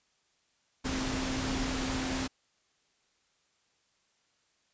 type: tone in noise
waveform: sine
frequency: 261.6 Hz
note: C4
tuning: in tune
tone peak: -34 dBFS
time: 0.84-2.28 s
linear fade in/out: 20 ms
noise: pink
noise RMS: -34 dBFS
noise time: 0.84-2.28 s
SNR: -3 dB
effects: white hiss -72 dBFS RMS until 4.73 s + resampled to 16000 Hz